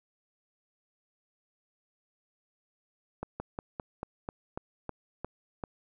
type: slowing click train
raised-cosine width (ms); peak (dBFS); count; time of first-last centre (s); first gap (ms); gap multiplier
1; -21; 10; 3.23-5.638; 170; 1.11
effects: none